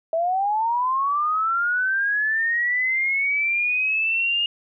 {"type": "linear sweep", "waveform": "sine", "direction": "up", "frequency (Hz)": [642, 2850], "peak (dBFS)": -19, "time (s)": [0.13, 4.46], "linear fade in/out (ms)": 2, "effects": []}